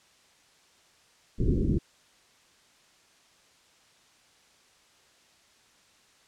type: low-pass noise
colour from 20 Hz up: pink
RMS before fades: -25 dBFS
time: 1.38-1.79 s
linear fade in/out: 20 ms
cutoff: 400 Hz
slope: 48 dB/octave
effects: white hiss -61 dBFS RMS until 6.27 s + low-pass 7000 Hz 12 dB/octave